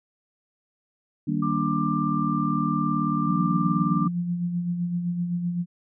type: chord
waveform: sine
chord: Eb major seventh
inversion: none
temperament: just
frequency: 155.56 / 194.45 / 233.3 / 291.7 Hz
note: Eb3 / G3 / Bb3 / D4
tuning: 0 / -14 / +2 / -12 cents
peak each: -28 dBFS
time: 1.27-4.08 s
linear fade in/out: 10 ms
type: tone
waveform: sine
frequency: 1186 Hz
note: D6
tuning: 17 cents sharp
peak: -27 dBFS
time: 1.42-4.08 s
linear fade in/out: 10 ms
type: tone with tremolo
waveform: sine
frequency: 174.61 Hz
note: F3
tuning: in tune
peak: -22 dBFS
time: 3.26-5.66 s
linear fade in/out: 50 ms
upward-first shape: sine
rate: 7.8 Hz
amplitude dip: 45%
effects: none